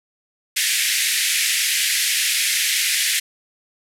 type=band-pass noise; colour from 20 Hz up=pink; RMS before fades=-20 dBFS; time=0.56-3.2 s; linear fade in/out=10 ms; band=1800 to 13000 Hz; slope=48 dB/octave; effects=none